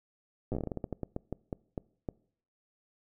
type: slowing click train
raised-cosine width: 2 ms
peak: -21 dBFS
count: 19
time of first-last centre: 0.52-2.088 s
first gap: 8 ms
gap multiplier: 1.24
effects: noise-tail reverb RT60 0.6 s tail -24 dB re dry